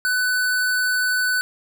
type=tone; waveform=square; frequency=1498 Hz; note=F#6; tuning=21 cents sharp; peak=-19 dBFS; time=0.05-1.41 s; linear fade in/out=0 ms; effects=none